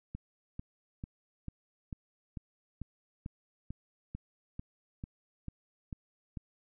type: click train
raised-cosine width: 5 ms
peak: -27 dBFS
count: 15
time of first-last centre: 0.15-6.372 s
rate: 2.25 Hz
effects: none